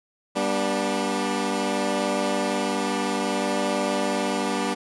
15% pulse chord, G major, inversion none, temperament equal with one note detuned, 196 / 241.6 / 293.7 Hz, G3 / B3 / D4, 0 / -38 / 0 cents, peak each -21 dBFS, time 0.35-4.75 s, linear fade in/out 20 ms, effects resampled to 24000 Hz

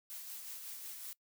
blue noise with tremolo, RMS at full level -45 dBFS, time 0.1-1.13 s, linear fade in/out 0 ms, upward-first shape sine, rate 5.4 Hz, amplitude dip 35%, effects noise-tail reverb RT60 0.1 s tail -22 dB re dry

